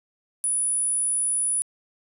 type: tone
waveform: sine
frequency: 9840 Hz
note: D#9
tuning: 20 cents flat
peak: -20 dBFS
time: 0.44-1.62 s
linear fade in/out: 0 ms
effects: tanh soft clip ceiling -18 dBFS + 10-bit